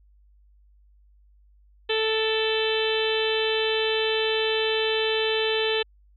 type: harmonic tone with a mistuned harmonic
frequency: 440 Hz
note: A4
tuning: in tune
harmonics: 1 / 2 / 3 / 4 / 5 / 6 / 7 / 8 / 9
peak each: -24 / -34 / -39 / -32 / -39 / -31 / -30 / -32 / -35 dBFS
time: 1.89-5.83 s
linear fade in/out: 10 ms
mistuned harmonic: 5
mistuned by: +46 cents
effects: added 50 Hz sine -54 dBFS peak until 6.16 s